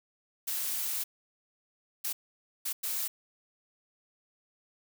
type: noise bursts at uneven times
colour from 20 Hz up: blue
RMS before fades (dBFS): -33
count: 4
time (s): 0.47-1.04 / 2.04-2.13 / 2.65-2.73 / 2.83-3.08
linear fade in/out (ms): 10
effects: none